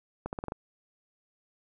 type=accelerating click train; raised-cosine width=1 ms; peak=-20 dBFS; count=6; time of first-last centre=0.26-0.521 s; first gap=69 ms; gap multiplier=0.86; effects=none